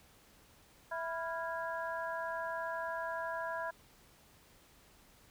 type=harmonic tone with a mistuned harmonic; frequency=329.6 Hz; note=E4; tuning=in tune; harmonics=2 / 3 / 4 / 5; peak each=-40 / -40 / -46 / -42 dBFS; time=0.91-3.71 s; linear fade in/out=10 ms; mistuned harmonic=4; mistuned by=+95 cents; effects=pink hiss -63 dBFS RMS until 5.3 s